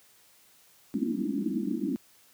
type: band-pass noise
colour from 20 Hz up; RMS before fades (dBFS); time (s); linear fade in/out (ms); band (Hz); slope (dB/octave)
pink; -30; 0.94-1.96; 0; 190 to 340; 96
effects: white hiss -60 dBFS RMS until 2.33 s + high-pass 60 Hz 12 dB/octave

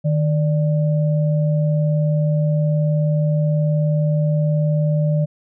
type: tone pair together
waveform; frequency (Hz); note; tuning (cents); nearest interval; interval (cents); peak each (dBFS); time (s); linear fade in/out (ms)
sine; 153.15 / 587.3; D#3 / D5; -27 / 0; octave + major seventh; 2327; -15 / -25; 0.04-5.26; 20
effects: none

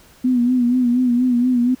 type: tone with vibrato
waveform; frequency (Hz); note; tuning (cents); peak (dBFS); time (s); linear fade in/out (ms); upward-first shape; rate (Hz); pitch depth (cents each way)
sine; 246.9; B3; 0; -13; 0.24-1.75; 10; sine; 4.2; 61
effects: pink hiss -49 dBFS RMS until 1.8 s

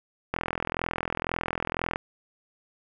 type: click train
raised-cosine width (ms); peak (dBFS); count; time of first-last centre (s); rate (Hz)
0.5; -12; 69; 0.34-1.959; 42
effects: none

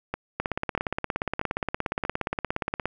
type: two click trains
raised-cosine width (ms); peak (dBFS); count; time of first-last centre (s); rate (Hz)
0.5; -11 / -13; 43 / 4; 0.4-2.856 / 0.14-2.051; 17.1 / 1.57
effects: none

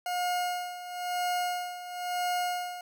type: tone with tremolo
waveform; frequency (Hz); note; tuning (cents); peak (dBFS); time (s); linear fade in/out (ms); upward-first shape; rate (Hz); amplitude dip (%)
40% pulse; 716; F5; +43; -26; 0.06-2.81; 2; sine; 0.99; 75
effects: none

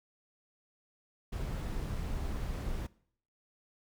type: noise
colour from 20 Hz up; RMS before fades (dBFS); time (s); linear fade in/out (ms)
brown; -36; 1.32-2.87; 10
effects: noise-tail reverb RT60 0.6 s tail -21 dB re dry

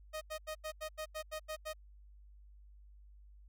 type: tone bursts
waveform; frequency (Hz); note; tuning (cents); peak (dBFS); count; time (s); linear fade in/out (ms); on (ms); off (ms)
sawtooth; 622.3; D#5; 0; -35; 10; 0.13-1.735; 20; 84; 85
effects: added 50 Hz sine -55 dBFS peak until 3.48 s

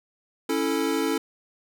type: chord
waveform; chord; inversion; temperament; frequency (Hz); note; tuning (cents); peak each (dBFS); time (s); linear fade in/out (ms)
square; A major; first; equal; 277.2 / 329.6 / 440; C#4 / E4 / A4; 0 / 0 / 0; -28; 0.49-1.18; 5
effects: none

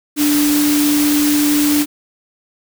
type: tone in noise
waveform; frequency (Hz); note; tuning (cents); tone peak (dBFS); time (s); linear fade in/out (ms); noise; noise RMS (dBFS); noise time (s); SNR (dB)
sine; 294.1; D4; +3; -12; 0.16-1.86; 50; white; -20; 0.16-1.86; +5
effects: none

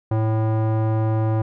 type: tone with low-pass filter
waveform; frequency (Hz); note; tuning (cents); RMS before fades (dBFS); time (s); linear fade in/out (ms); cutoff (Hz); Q
square; 110.1; A2; +2; -20; 0.11-1.42; 5; 880; 1.2
effects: none

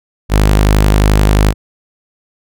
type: tone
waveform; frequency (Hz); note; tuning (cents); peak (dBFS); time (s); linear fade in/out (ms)
sawtooth; 51.4; G#1; -17; -3; 0.29-1.54; 50
effects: none

